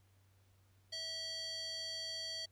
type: tone with band-pass filter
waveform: square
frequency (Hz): 649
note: E5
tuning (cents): -27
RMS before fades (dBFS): -43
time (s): 0.92-2.46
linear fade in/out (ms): 10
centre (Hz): 4300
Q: 4.9
effects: added 96 Hz sine -67 dBFS peak until 2.51 s + pink hiss -75 dBFS RMS until 2.51 s